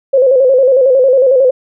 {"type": "tone with vibrato", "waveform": "sine", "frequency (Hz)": 523.3, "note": "C5", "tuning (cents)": 0, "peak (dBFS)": -5, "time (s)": [0.13, 1.51], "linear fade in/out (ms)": 10, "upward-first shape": "square", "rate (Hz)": 11, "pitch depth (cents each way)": 68, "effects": []}